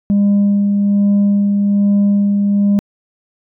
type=tone with tremolo; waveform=sine; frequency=202.1 Hz; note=G#3; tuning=47 cents flat; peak=-6 dBFS; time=0.1-2.79 s; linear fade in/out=0 ms; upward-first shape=sine; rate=1.2 Hz; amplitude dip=35%; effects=tanh soft clip ceiling -8 dBFS